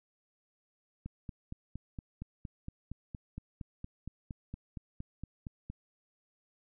click train, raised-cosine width 5 ms, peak -28 dBFS, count 21, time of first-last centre 1.06-5.7 s, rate 4.31 Hz, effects none

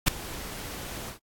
pink noise with ADSR envelope, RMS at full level -17 dBFS, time 0.06-1.19 s, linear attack 22 ms, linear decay 3 ms, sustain -21 dB, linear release 110 ms, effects AAC 64 kbps

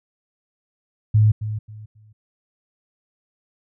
sine tone with echo, 107.3 Hz, A2, 43 cents flat, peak -11 dBFS, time 1.14-1.32 s, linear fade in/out 10 ms, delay 270 ms, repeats 3, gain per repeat -12 dB, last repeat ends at 2.13 s, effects none

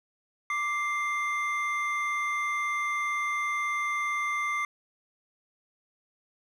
triangle tone pair together, 1175 / 2094 Hz, D6 / C7, +1 / +1 cents, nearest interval minor seventh, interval 1000 cents, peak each -28 dBFS, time 0.5-4.65 s, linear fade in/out 2 ms, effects none

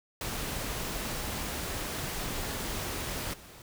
pink noise with level steps, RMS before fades -35 / -50 dBFS, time 0.21-3.62 s, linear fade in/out 2 ms, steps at 3.33 s, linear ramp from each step 10 ms, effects none

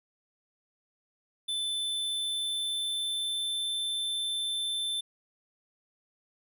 square tone with pitch glide, 3520 to 3542 Hz, A7 to A7, 0 to +11 cents, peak -30 dBFS, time 1.48-5.01 s, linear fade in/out 10 ms, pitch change +11 cents, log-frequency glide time 1.64-3.7 s, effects none

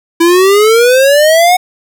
square exponential sweep, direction up, 330.8 to 740 Hz, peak -5 dBFS, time 0.2-1.57 s, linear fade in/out 10 ms, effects none

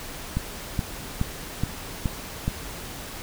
click train, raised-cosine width 5 ms, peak -11 dBFS, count 6, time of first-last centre 0.37-2.48 s, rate 2.37 Hz, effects pink hiss -37 dBFS RMS until 3.22 s

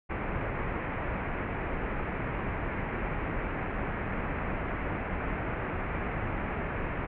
pink low-pass noise, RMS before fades -33 dBFS, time 0.09-7.07 s, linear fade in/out 20 ms, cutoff 2400 Hz, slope 48 dB/octave, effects none

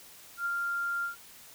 sine tone with ADSR envelope, 1393 Hz, F6, 5 cents flat, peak -27 dBFS, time 0.37-1.16 s, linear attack 91 ms, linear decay 6 ms, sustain -2 dB, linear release 120 ms, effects white hiss -52 dBFS RMS until 1.54 s

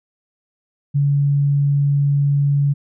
sine tone, 142.1 Hz, C#3, 43 cents sharp, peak -13 dBFS, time 0.94-2.74 s, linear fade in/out 20 ms, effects none

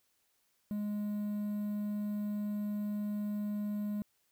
triangle tone with quantisation, 207.7 Hz, G#3, in tune, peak -31 dBFS, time 0.71-4.02 s, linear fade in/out 0 ms, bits 10, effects white hiss -75 dBFS RMS until 4.31 s

